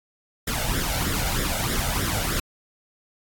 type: noise with flanger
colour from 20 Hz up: pink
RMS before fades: -25 dBFS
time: 0.47-2.4 s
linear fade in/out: 5 ms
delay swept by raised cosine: 0.55 to 1.43 ms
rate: 3.2 Hz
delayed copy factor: +0.7
effects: AAC 64 kbps